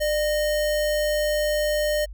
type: tone with sample-and-hold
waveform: sine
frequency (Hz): 600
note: D5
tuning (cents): +37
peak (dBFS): -20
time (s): 0-2.06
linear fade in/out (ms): 20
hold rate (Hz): 2450
effects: added 50 Hz sine -35 dBFS peak until 2.13 s

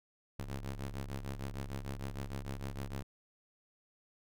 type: ring-modulated tone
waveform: sawtooth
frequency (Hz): 68.2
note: C#2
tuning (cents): -28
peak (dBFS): -32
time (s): 0.39-3.03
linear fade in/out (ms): 5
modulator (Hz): 37.4
effects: none

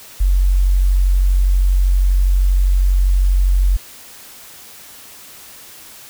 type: tone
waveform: sine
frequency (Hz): 46.25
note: F#1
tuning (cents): 0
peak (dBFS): -10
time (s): 0.2-3.77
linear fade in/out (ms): 10
effects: white hiss -39 dBFS RMS until 6.09 s

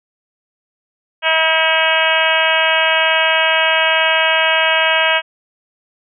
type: harmonic tone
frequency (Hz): 321.1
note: E4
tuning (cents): -45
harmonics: 2 / 3 / 4 / 5 / 6 / 7 / 8 / 9 / 10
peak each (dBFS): -19 / -20 / -24 / -18 / -24 / -20 / -20 / -19 / -23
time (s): 1.22-5.22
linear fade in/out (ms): 50
effects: none

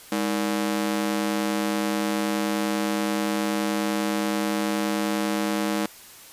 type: ring-modulated tone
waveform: sawtooth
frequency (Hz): 261.6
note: C4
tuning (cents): 0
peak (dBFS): -16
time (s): 0.12-5.86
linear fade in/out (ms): 0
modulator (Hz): 54.8
effects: white hiss -46 dBFS RMS until 6.32 s + resampled to 32000 Hz

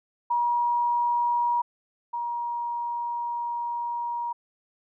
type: tone pair in turn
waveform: sine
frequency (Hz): 956 / 949.4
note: A#5 / A#5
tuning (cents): +43 / +31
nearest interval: unison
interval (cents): 12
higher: first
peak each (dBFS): -21 / -27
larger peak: first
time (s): 0.3-1.62 / 2.13-4.33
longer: second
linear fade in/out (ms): 10
effects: none

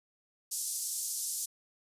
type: band-pass noise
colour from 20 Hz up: white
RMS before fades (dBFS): -36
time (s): 0.51-1.46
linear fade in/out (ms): 10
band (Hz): 5600 to 11000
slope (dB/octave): 24
effects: resampled to 32000 Hz

